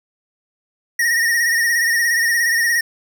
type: tone with vibrato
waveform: square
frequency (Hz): 1864.7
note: A#6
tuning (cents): 0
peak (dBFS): -15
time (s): 0.99-2.81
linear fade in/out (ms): 5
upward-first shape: sine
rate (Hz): 17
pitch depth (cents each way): 57
effects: none